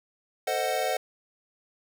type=chord; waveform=square; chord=A diminished seventh; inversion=none; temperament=equal with one note detuned; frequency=448.5 / 523.3 / 622.3 / 740 Hz; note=A4 / C5 / Eb5 / Gb5; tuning=+33 / 0 / 0 / 0 cents; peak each=-35 / -32 / -32 / -30 dBFS; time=0.47-0.97 s; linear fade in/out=5 ms; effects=none